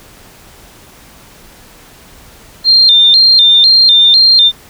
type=tone with vibrato; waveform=sine; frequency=3885 Hz; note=B7; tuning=29 cents flat; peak=-3 dBFS; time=2.64-4.52 s; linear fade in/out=50 ms; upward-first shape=square; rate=2 Hz; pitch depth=130 cents each way; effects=pink hiss -39 dBFS RMS until 4.69 s